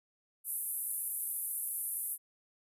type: band-pass noise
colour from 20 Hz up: white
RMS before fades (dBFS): -37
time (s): 0.44-2.18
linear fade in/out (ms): 50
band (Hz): 9900 to 13000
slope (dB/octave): 48
effects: resampled to 32000 Hz